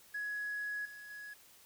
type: tone with level steps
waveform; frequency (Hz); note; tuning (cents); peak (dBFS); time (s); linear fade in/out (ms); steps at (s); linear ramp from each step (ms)
triangle; 1677; G#6; +16; -33 / -46 / -43; 0.14-1.34; 10; 0.85 / 1.1; 5
effects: tanh soft clip ceiling -33 dBFS + white hiss -61 dBFS RMS until 1.65 s